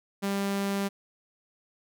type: tone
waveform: sawtooth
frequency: 198.3 Hz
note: G3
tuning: 20 cents sharp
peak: -23 dBFS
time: 0.22-0.89 s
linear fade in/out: 20 ms
effects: none